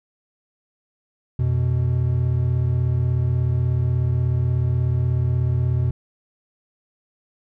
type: tone pair together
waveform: triangle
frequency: 88.11 / 124.6 Hz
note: F2 / B2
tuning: +16 / +16 cents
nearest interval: tritone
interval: 600 cents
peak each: -20 / -17 dBFS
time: 1.39-5.91 s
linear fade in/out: 5 ms
effects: none